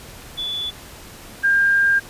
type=tone pair in turn; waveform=sine; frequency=3453 / 1602.5 Hz; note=A7 / G6; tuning=-33 / +38 cents; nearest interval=octave + minor second; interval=1329 cents; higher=first; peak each=-23 / -13 dBFS; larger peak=second; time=0.37-0.71 / 1.43-2 s; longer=second; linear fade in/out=20 ms; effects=pink hiss -40 dBFS RMS until 2.09 s + resampled to 32000 Hz